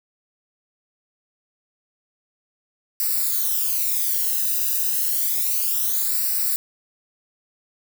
violet noise with flanger, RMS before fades -22 dBFS, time 3-6.56 s, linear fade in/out 0 ms, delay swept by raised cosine 0.3 to 0.92 ms, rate 0.3 Hz, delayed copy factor -0.95, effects none

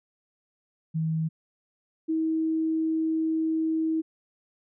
sine tone pair in turn, 160 / 320 Hz, D#3 / D#4, +49 / +49 cents, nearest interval octave, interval 1200 cents, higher second, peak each -24 / -23 dBFS, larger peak second, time 0.94-1.29 / 2.08-4.02 s, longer second, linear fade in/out 20 ms, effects none

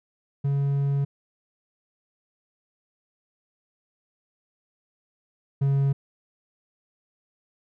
triangle tone pair in turn, 140 / 138.39 Hz, C#3 / C#3, +18 / -3 cents, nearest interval unison, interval 21 cents, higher first, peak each -19 / -17 dBFS, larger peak second, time 0.44-1.05 / 5.61-5.93 s, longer first, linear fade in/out 10 ms, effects none

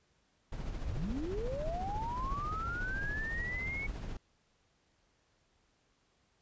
brown noise with tremolo, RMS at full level -37 dBFS, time 0.52-4.17 s, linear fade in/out 5 ms, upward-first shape triangle, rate 14 Hz, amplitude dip 50%
sine linear sweep, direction up, 41.28 to 2237 Hz, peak -36 dBFS, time 0.85-3.87 s, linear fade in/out 10 ms
effects pink hiss -73 dBFS RMS until 6.41 s + resampled to 16000 Hz

